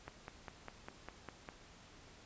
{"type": "click train", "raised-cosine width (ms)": 0.5, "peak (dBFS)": -30, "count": 8, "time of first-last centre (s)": [0.08, 1.488], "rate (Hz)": 4.97, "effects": ["pink hiss -59 dBFS RMS until 2.25 s", "resampled to 16000 Hz"]}